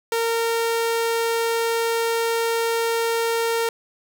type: tone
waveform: sawtooth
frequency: 459.8 Hz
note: A#4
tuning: 24 cents flat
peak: -16 dBFS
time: 0.12-3.69 s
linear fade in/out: 2 ms
effects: none